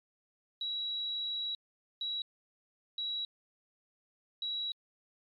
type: tone bursts at uneven times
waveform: sine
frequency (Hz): 3889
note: B7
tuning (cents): -27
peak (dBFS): -33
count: 4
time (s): 0.61-1.55 / 2.01-2.22 / 2.98-3.25 / 4.42-4.72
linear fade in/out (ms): 2
effects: MP3 64 kbps